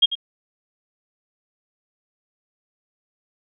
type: tone with echo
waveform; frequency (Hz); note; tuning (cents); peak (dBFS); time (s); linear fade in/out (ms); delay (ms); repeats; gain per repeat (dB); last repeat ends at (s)
sine; 3243; G#7; -42; -10; 0.02-0.06; 10; 94; 1; -12; 0.154
effects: none